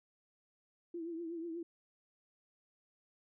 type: tone with vibrato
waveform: sine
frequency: 334.2 Hz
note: E4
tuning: 24 cents sharp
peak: -39 dBFS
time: 0.94-1.63 s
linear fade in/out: 5 ms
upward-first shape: triangle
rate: 8.2 Hz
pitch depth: 78 cents each way
effects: none